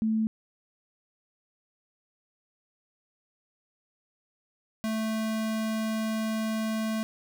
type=tone pair in turn; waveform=sine / square; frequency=220 / 220 Hz; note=A3 / A3; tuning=0 / 0 cents; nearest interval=unison; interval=0 cents; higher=neither; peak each=-23 / -28 dBFS; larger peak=first; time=0.02-0.27 / 4.84-7.03 s; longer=second; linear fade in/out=0 ms; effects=none